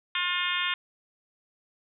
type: harmonic tone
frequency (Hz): 356.2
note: F4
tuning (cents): +34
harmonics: 3 / 4 / 5 / 6 / 7 / 8 / 9 / 10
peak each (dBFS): -34 / -34 / -34 / -34 / -34 / -34 / -34 / -34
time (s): 0.15-0.74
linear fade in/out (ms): 2
effects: none